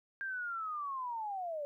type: linear sweep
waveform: sine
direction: down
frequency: 1607 to 562 Hz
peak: -36 dBFS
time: 0.21-1.65 s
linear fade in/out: 0 ms
effects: 13-bit